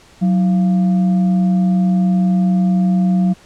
sine tone with frequency modulation, 184.6 Hz, F#3, 4 cents flat, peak -11 dBFS, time 0.21-3.34 s, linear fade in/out 20 ms, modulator 507 Hz, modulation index 0.26, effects pink hiss -46 dBFS RMS until 3.45 s + low-pass 8000 Hz 12 dB/octave

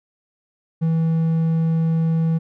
triangle tone, 162.8 Hz, E3, 21 cents flat, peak -14 dBFS, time 0.81-2.39 s, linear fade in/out 20 ms, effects none

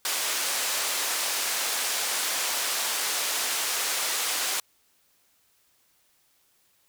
white band-pass noise, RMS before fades -28 dBFS, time 0.05-4.6 s, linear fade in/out 2 ms, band 490 to 9700 Hz, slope 12 dB/octave, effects white hiss -66 dBFS RMS until 6.88 s

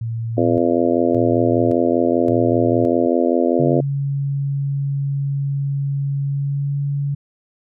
sine tone with tremolo, 114.5 Hz, A#2, 31 cents flat, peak -21 dBFS, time 0.01-3.07 s, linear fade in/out 5 ms, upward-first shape square, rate 0.88 Hz, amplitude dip 75%
harmonic tone, 85.1 Hz, F2, 44 cents flat, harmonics 3 / 4 / 5 / 6 / 7 / 8, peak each -19 / -19 / -22 / -22 / -22 / -25 dBFS, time 0.37-3.81 s, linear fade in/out 10 ms
click, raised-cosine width 5 ms, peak -28 dBFS, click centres 2.543 s
sine tone with pitch glide, 139.6 to 141.55 Hz, C#3 to C#3, +13 to +37 cents, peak -18 dBFS, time 3.59-7.15 s, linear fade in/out 10 ms, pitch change +24 cents, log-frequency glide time 6.22-6.81 s
effects none

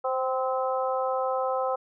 harmonic tone with a mistuned harmonic, 258.8 Hz, C4, 19 cents flat, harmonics 2 / 3 / 4 / 5, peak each -27 / -30 / -33 / -33 dBFS, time 0.04-1.76 s, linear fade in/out 10 ms, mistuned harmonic 2, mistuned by +16 cents, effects none

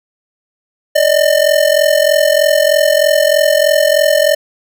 square ring-modulated tone, 603 Hz, D5, 46 cents sharp, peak -6 dBFS, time 0.95-4.35 s, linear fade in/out 10 ms, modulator 21.6 Hz, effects none

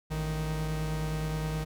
45% pulse tone pair together, 55.12 / 155.8 Hz, A1 / D#3, +4 / +3 cents, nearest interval octave + tritone, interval 1799 cents, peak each -35 / -31 dBFS, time 0.1-1.65 s, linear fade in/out 20 ms, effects none

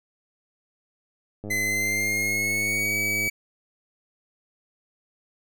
click train, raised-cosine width 2 ms, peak -23 dBFS, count 192, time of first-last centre 1.44-3.277 s, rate 104 Hz
45% pulse tone with pitch glide, 2042 to 2279 Hz, C7 to C#7, -43 to +47 cents, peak -23 dBFS, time 1.5-3.3 s, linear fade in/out 10 ms, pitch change +190 cents, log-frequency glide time 1.63-2.98 s
effects none

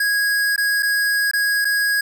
square tone with dropouts, 1652 Hz, G#6, 10 cents flat, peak -17 dBFS, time 0-2.01 s, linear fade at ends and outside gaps 5 ms, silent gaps 0.562-0.578 / 0.825-0.829 / 1.313-1.334 / 1.647-1.651 s, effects none

